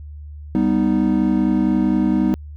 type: chord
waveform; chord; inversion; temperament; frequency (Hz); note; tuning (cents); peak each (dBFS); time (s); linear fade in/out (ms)
triangle; G augmented; none; equal; 196 / 246.9 / 311.1; G3 / B3 / D#4; 0 / 0 / 0; -17; 0.55-2.34; 0
effects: added 74 Hz sine -32 dBFS peak until 2.56 s